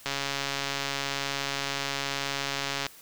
click train, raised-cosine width 0.2 ms, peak -12 dBFS, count 391, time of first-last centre 0.06-2.866 s, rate 139 Hz, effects white hiss -51 dBFS RMS until 3.01 s

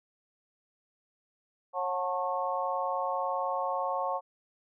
harmonic tone with a mistuned harmonic, 182 Hz, F#3, 28 cents flat, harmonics 3 / 4 / 5 / 6, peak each -34 / -34 / -34 / -34 dBFS, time 1.73-4.21 s, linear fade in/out 50 ms, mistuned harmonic 5, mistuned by -39 cents, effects none

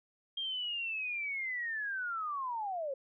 sine linear sweep, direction down, 3221 to 521 Hz, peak -34 dBFS, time 0.37-2.94 s, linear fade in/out 5 ms, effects none

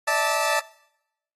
20% pulse chord, D suspended second, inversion none, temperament equal with one note detuned, 587.3 / 647.6 / 880 Hz, D5 / E5 / A5, 0 / -31 / 0 cents, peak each -21 / -21 / -19 dBFS, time 0.07-0.6 s, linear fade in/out 10 ms, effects noise-tail reverb RT60 0.8 s tail -21 dB re dry + AAC 32 kbps

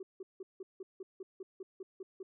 sine tone bursts, 380.8 Hz, F#4, 50 cents sharp, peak -40 dBFS, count 12, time 0-2.23 s, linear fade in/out 5 ms, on 30 ms, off 170 ms, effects tanh soft clip ceiling -36 dBFS

